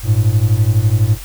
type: beating tone pair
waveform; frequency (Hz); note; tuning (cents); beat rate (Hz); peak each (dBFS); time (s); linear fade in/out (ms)
triangle; 101.7 / 113.7; G#2 / A#2; -36 / -43; 12; -11; 0.03-1.18; 50
effects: added 46 Hz sine -29 dBFS peak until 1.24 s + white hiss -35 dBFS RMS until 1.24 s